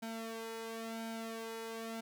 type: tone with flanger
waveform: sawtooth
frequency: 225.9 Hz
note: A3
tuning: 46 cents sharp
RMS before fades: -43 dBFS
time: 0.02-2.01 s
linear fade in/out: 10 ms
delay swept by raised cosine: 1.3 to 2.07 ms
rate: 0.96 Hz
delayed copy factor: +0.75
effects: none